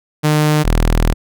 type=tone pair in turn; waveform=sawtooth; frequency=151.7 / 40.18 Hz; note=D#3 / E1; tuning=-44 / -44 cents; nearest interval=octave + major seventh; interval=2300 cents; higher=first; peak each=-7 dBFS; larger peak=neither; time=0.23-0.64 / 0.64-1.14 s; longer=second; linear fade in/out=20 ms; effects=none